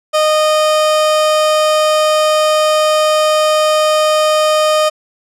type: tone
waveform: 30% pulse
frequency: 616 Hz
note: D#5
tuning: 17 cents flat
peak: -7 dBFS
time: 0.13-4.9 s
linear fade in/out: 20 ms
effects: low-pass 10000 Hz 12 dB/octave